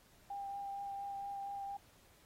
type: tone with vibrato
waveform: sine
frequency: 797 Hz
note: G5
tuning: 28 cents sharp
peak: -40 dBFS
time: 0.3-1.77 s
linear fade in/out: 5 ms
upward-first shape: triangle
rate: 4.3 Hz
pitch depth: 14 cents each way
effects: pink hiss -66 dBFS RMS until 2.25 s + AAC 48 kbps